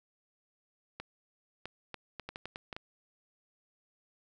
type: clicks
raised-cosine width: 0.3 ms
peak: -24 dBFS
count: 10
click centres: 1 / 1.656 / 1.943 / 2.197 / 2.29 / 2.359 / 2.456 / 2.559 / 2.728 / 2.765 s
effects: none